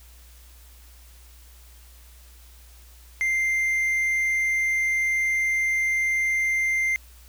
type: tone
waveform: triangle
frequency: 2093 Hz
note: C7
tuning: in tune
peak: -19 dBFS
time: 3.21-6.96 s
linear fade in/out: 0 ms
effects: added 60 Hz sine -47 dBFS peak until 7.28 s + white hiss -54 dBFS RMS until 7.28 s